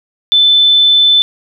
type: tone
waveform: sine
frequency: 3520 Hz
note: A7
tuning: in tune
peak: -5 dBFS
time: 0.32-1.22 s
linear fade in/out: 0 ms
effects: none